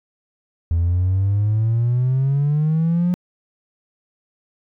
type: exponential sweep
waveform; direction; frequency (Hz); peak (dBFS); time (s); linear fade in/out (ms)
triangle; up; 82.41 to 180.3; -12; 0.71-3.14; 0
effects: tanh soft clip ceiling -11 dBFS